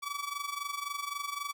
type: tone with amplitude modulation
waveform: sawtooth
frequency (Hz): 1146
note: D6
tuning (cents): -43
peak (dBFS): -28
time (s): 0.02-1.53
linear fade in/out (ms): 20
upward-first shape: sine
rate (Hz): 23.8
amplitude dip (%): 75
effects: none